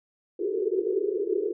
pink band-pass noise, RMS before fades -27 dBFS, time 0.39-1.53 s, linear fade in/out 5 ms, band 350 to 450 Hz, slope 96 dB/octave, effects none

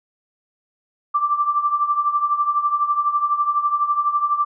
sine tone with tremolo, 1174.7 Hz, D6, in tune, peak -13 dBFS, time 1.14-4.45 s, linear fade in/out 10 ms, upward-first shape triangle, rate 12 Hz, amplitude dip 80%, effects none

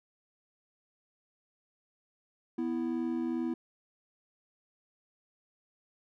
triangle tone pair together, 247.6 / 330 Hz, B3 / E4, +5 / +2 cents, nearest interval perfect fourth, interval 497 cents, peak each -31 / -31 dBFS, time 2.58-3.54 s, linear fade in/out 5 ms, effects none

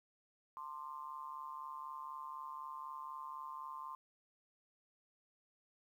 sine tone with amplitude modulation, 1046.5 Hz, C6, in tune, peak -40 dBFS, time 0.57-3.95 s, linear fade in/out 0 ms, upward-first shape sine, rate 144 Hz, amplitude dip 90%, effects 12-bit

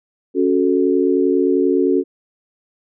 sine chord, F# minor, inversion second, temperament equal, 277.2 / 370 / 440 Hz, C#4 / F#4 / A4, 0 / 0 / 0 cents, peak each -17 / -16 / -19 dBFS, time 0.34-2.04 s, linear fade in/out 50 ms, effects none

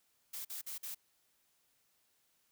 blue noise bursts, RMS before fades -43 dBFS, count 4, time 0.33-0.948 s, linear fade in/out 10 ms, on 120 ms, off 46 ms, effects white hiss -75 dBFS RMS until 2.51 s

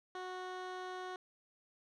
15% pulse tone with low-pass filter, 368.1 Hz, F#4, 9 cents flat, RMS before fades -44 dBFS, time 0.15-1.16 s, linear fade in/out 2 ms, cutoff 4300 Hz, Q 0.61, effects none

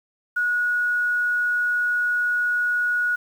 sine tone with quantisation, 1457 Hz, F#6, 27 cents flat, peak -19 dBFS, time 0.36-3.16 s, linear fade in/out 10 ms, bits 8, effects none

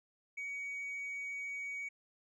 triangle tone with tanh clipping, 2253 Hz, C#7, 28 cents sharp, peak -39 dBFS, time 0.37-1.89 s, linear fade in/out 10 ms, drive 6 dB, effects none

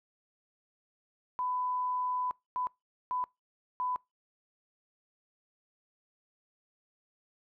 sine tone bursts at uneven times, 1000 Hz, B5, 21 cents sharp, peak -30 dBFS, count 4, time 1.39-2.31 / 2.56-2.67 / 3.11-3.24 / 3.8-3.96 s, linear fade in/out 0 ms, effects noise-tail reverb RT60 0.2 s tail -24 dB re dry

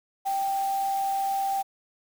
sine tone in noise, 784 Hz, G5, in tune, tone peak -24 dBFS, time 0.25-1.63 s, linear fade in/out 20 ms, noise white, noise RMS -42 dBFS, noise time 0.25-1.63 s, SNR +15 dB, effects none

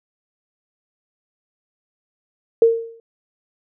sine tone with exponential decay, 458.1 Hz, A#4, 30 cents flat, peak -6 dBFS, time 2.62-3 s, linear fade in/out 2 ms, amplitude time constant 82 ms, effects none

